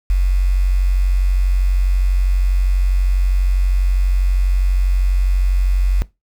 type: tone with quantisation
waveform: sine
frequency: 46.17 Hz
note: F#1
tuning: 3 cents flat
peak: -11 dBFS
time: 0.1-6.02 s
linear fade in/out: 0 ms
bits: 6
effects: noise-tail reverb RT60 0.2 s tail -19 dB re dry